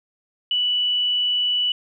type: tone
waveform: sine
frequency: 2960 Hz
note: F#7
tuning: in tune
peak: -18 dBFS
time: 0.51-1.72 s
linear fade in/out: 2 ms
effects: none